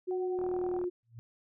sine tone with pitch glide, 366.3 to 357.1 Hz, F#4 to F4, -17 to +39 cents, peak -30 dBFS, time 0.07-0.9 s, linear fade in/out 20 ms, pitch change -44 cents, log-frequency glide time 0.18-0.77 s
sine tone with tremolo, 750 Hz, F#5, 23 cents sharp, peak -39 dBFS, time 0.11-0.79 s, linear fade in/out 0 ms, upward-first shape triangle, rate 9.7 Hz, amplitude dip 75%
click train, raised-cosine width 1 ms, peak -30 dBFS, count 19, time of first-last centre 0.39-0.84 s, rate 40 Hz
sine tone with exponential growth, 116.54 Hz, A#2, in tune, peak -40 dBFS, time 1.03-1.19 s, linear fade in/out 0 ms, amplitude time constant 33 ms
effects none

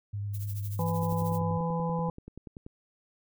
sine tone with vibrato, 101.8 Hz, G#2, 34 cents flat, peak -31 dBFS, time 0.13-1.58 s, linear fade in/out 10 ms, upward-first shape square, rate 10 Hz, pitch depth 14 cents each way
violet noise with tremolo, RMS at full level -42 dBFS, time 0.33-1.4 s, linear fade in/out 20 ms, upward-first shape triangle, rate 13 Hz, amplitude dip 90%
harmonic tone, 167.2 Hz, E3, 25 cents sharp, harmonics 1 / 3 / 5 / 6, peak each -29 / -34 / -36 / -37 dBFS, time 0.79-2.1 s, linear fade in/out 2 ms
click train, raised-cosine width 3 ms, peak -30 dBFS, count 18, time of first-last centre 1.03-2.665 s, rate 10.4 Hz
effects none

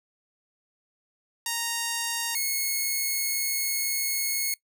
5% pulse tone pair in turn, 931 / 2182 Hz, A#5 / C#7, -2 / -28 cents, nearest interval octave + minor third, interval 1474 cents, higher second, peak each -15 dBFS, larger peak neither, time 1.46-2.35 / 2.35-4.54 s, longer second, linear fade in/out 2 ms, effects noise-tail reverb RT60 0.1 s tail -21 dB re dry

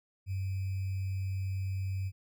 sine tone with sample-and-hold, 95.5 Hz, G2, 45 cents flat, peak -31 dBFS, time 0.26-2.12 s, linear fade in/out 50 ms, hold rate 2450 Hz, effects none

